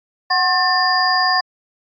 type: tone cluster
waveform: sine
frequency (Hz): 741 / 1072 / 1785 / 4848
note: F#5 / C6 / A6 / D#8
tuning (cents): +2 / +42 / +24 / -46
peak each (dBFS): -19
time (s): 0.3-1.41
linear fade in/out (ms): 10
effects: AAC 64 kbps